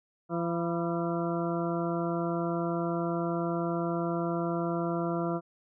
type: harmonic tone with a mistuned harmonic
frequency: 170 Hz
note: F3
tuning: 46 cents flat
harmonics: 1 / 2 / 3 / 4 / 6 / 7 / 8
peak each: -32 / -32 / -38 / -35 / -41 / -41 / -41 dBFS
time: 0.29-5.41 s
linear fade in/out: 50 ms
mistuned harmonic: 6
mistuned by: -60 cents
effects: none